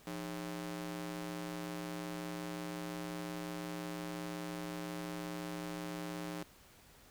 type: ring-modulated tone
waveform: sawtooth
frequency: 239 Hz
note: A#3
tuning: 43 cents sharp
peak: -33 dBFS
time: 0.07-6.43 s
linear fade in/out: 2 ms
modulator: 66.7 Hz
effects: pink hiss -61 dBFS RMS until 7.1 s